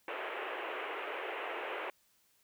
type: band-pass noise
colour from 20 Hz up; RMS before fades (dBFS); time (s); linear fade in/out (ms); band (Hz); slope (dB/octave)
pink; -40; 0.08-1.9; 2; 360 to 2900; 48
effects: white hiss -71 dBFS RMS until 2.43 s